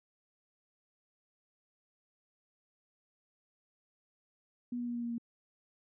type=tone with pitch steps; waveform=sine; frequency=243.2 / 241.4 / 239.6 / 237.8 / 236 / 234.2 Hz; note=B3 / B3 / A#3 / A#3 / A#3 / A#3; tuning=-26 / -39 / +48 / +35 / +22 / +8 cents; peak=-34 dBFS; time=4.72-5.182 s; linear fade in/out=5 ms; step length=77 ms; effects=none